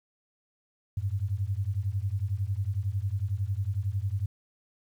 sine beating tone pair, 93.3 / 104.3 Hz, F#2 / G#2, +15 / +8 cents, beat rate 11 Hz, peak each -30 dBFS, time 0.97-4.26 s, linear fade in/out 5 ms, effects 10-bit

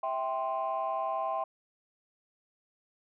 sine chord, C major, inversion first, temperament just, 654.1 / 784.9 / 1046.5 Hz, E5 / G5 / C6, -14 / +2 / 0 cents, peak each -33 dBFS, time 0.03-1.44 s, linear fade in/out 5 ms, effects tanh soft clip ceiling -23 dBFS

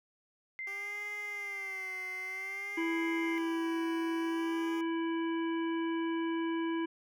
sine tone with pitch glide, 2082 to 2098 Hz, C7 to C7, -9 to +4 cents, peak -37 dBFS, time 0.59-3.38 s, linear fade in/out 0 ms, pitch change +13 cents, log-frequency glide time 2.3-2.59 s
10% pulse tone with vibrato, 392 Hz, G4, in tune, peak -39 dBFS, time 0.67-4.81 s, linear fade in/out 2 ms, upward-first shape sine, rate 0.53 Hz, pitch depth 92 cents each way
harmonic tone, 330.2 Hz, E4, 3 cents sharp, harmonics 1 / 3 / 5 / 7 / 9, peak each -31 / -41 / -45 / -48 / -50 dBFS, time 2.77-6.86 s, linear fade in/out 10 ms
effects none

